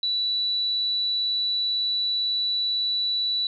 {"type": "tone", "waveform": "sine", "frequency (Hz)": 3949, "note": "B7", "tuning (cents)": -1, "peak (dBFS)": -22, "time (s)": [0.03, 3.47], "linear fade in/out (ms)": 2, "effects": []}